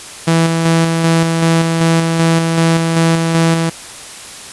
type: tone with tremolo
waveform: sawtooth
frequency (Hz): 164.81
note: E3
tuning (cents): 0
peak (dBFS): -5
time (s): 0.27-3.7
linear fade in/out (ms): 10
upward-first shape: square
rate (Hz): 2.6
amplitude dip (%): 35
effects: white hiss -31 dBFS RMS until 4.52 s + resampled to 24000 Hz